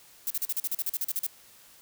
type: noise bursts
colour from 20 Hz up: violet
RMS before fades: -29 dBFS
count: 14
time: 0.27-1.266 s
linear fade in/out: 2 ms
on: 34 ms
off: 40 ms
effects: white hiss -55 dBFS RMS until 1.81 s